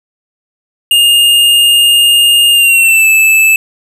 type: tone with pitch glide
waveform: square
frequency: 2830 to 2625 Hz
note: F7 to E7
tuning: +22 to -8 cents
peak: -5 dBFS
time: 0.91-3.56 s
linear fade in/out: 2 ms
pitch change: -130 cents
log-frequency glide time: 2.51-3.07 s
effects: none